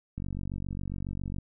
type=click train; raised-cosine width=5 ms; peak=-23 dBFS; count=58; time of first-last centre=0.18-1.385 s; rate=47.3 Hz; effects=none